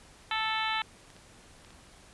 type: harmonic tone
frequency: 439.6 Hz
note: A4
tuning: 2 cents flat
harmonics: 2 / 3 / 4 / 5 / 6 / 7 / 8 / 9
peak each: -33 / -35 / -36 / -37 / -38 / -38 / -39 / -40 dBFS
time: 0.31-0.82 s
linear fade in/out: 2 ms
type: clicks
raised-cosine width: 0.2 ms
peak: -36 dBFS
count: 4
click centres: 1.103 / 1.165 / 1.648 / 1.706 s
effects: pink hiss -55 dBFS RMS until 2.13 s + resampled to 24000 Hz